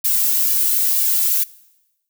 violet noise with flanger, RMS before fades -17 dBFS, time 0.04-1.44 s, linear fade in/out 10 ms, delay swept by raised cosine 1.7 to 2.28 ms, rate 2.1 Hz, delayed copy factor +0.7, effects noise-tail reverb RT60 1.0 s tail -22 dB re dry

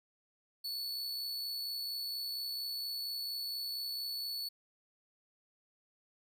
45% pulse tone with amplitude modulation, 4435 Hz, C#8, in tune, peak -35 dBFS, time 0.64-4.49 s, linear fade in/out 10 ms, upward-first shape sine, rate 64.3 Hz, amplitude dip 25%, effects none

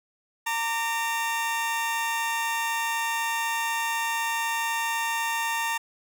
20% pulse tone pair together, 916 / 1171.9 Hz, A#5 / D6, -31 / -4 cents, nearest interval major third, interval 427 cents, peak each -21 / -30 dBFS, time 0.46-5.78 s, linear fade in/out 10 ms, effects none

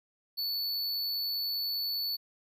square tone, 4455 Hz, C#8, 8 cents sharp, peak -31 dBFS, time 0.37-2.17 s, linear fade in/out 20 ms, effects none

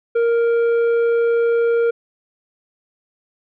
sine tone with tanh clipping, 466.2 Hz, A#4, in tune, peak -15 dBFS, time 0.15-1.91 s, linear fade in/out 10 ms, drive 7 dB, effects none

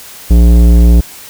sine tone with tanh clipping, 58.27 Hz, A#1, in tune, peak -4 dBFS, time 0.3-1.01 s, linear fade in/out 10 ms, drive 15 dB, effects white hiss -32 dBFS RMS until 1.29 s

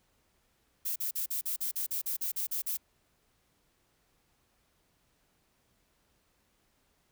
violet noise bursts, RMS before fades -33 dBFS, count 13, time 0.85-2.772 s, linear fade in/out 10 ms, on 110 ms, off 41 ms, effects pink hiss -72 dBFS RMS until 7.11 s

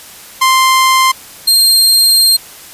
sawtooth tone pair in turn, 1046.5 / 4194 Hz, C6 / C8, 0 / +3 cents, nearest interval 2 octaves, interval 2403 cents, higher second, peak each -3 dBFS, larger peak neither, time 0.41-1.12 / 1.47-2.37 s, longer second, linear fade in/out 10 ms, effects white hiss -34 dBFS RMS until 2.73 s + resampled to 32000 Hz

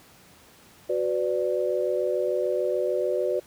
sine chord, B minor, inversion second, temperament equal with one note detuned, 370 / 500.5 / 587.3 Hz, F#4 / B4 / D5, 0 / +23 / 0 cents, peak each -27 dBFS, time 0.89-3.4 s, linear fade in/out 10 ms, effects pink hiss -53 dBFS RMS until 3.46 s + high-pass 80 Hz 12 dB/octave

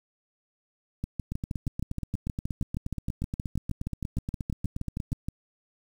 two click trains, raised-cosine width 5 ms, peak -19 / -18 dBFS, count 33 / 28, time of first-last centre 1.32-5.12 / 1.04-5.285 s, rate 8.42 / 6.36 Hz, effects 8-bit

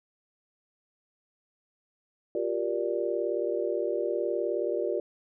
sine chord, G minor seventh, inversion third, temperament just, 352.8 / 392 / 470.4 / 588 Hz, F4 / G4 / Bb4 / D5, +18 / 0 / +16 / +2 cents, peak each -32 dBFS, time 2.35-5 s, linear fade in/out 2 ms, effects none

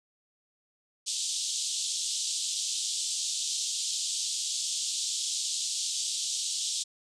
white band-pass noise, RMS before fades -32 dBFS, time 1.06-6.84 s, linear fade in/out 20 ms, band 3200 to 8400 Hz, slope 48 dB/octave, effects none

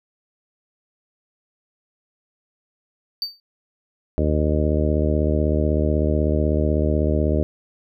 triangle tone with exponential decay, 4600 Hz, D8, 37 cents flat, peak -18 dBFS, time 3.22-3.4 s, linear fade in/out 1 ms, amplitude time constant 37 ms
harmonic tone, 76.1 Hz, D#2, 38 cents flat, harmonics 1 / 2 / 3 / 4 / 5 / 6 / 7 / 8, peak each -20 / -26 / -26 / -26 / -27 / -29 / -31 / -27 dBFS, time 4.18-7.43 s, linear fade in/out 0 ms
effects none

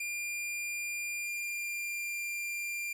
45% pulse tone with pitch glide, 2400 to 2386 Hz, D7 to D7, +37 to +27 cents, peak -34 dBFS, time 0-2.93 s, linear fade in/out 5 ms, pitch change -10 cents, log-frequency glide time 1.2-2.21 s, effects none

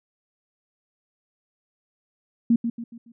sine tone with echo, 233.1 Hz, A#3, in tune, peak -14 dBFS, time 2.5-2.56 s, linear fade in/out 5 ms, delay 140 ms, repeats 4, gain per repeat -8 dB, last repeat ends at 3.12 s, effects none

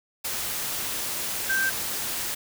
sine tone in noise, 1568 Hz, G6, in tune, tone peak -22 dBFS, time 1.49-1.7 s, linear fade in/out 10 ms, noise white, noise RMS -30 dBFS, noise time 0.24-2.35 s, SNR +5 dB, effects none

